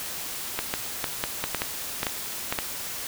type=clicks; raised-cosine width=0.3 ms; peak=-9 dBFS; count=11; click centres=0.59 / 0.739 / 1.042 / 1.239 / 1.44 / 1.547 / 1.619 / 2.031 / 2.068 / 2.525 / 2.588 s; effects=white hiss -34 dBFS RMS until 3.07 s